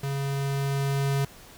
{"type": "tone with level ramp", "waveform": "square", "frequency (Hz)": 138.59, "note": "C#3", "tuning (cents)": 0, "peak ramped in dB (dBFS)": [-28, -23], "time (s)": [0.03, 1.25], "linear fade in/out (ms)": 5, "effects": ["pink hiss -49 dBFS RMS until 1.57 s"]}